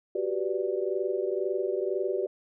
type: chord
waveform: sine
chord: G major seventh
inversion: third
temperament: equal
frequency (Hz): 370 / 392 / 493.9 / 587.3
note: F#4 / G4 / B4 / D5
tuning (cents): 0 / 0 / 0 / 0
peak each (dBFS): -31 / -30 / -34 / -34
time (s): 0.15-2.27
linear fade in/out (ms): 5
effects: none